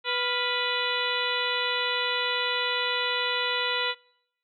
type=harmonic tone with a mistuned harmonic; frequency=493.6 Hz; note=B4; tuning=1 cent flat; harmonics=1 / 2 / 3 / 4 / 5 / 6 / 7 / 8; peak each=-33 / -33 / -33 / -33 / -33 / -33 / -33 / -33 dBFS; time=0.04-3.95 s; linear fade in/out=50 ms; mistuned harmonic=3; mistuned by=-90 cents; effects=noise-tail reverb RT60 0.8 s tail -25 dB re dry